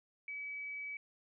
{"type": "tone", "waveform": "sine", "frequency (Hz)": 2285, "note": "D7", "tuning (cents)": -48, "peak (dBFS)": -40, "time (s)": [0.28, 0.97], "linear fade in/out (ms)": 2, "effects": []}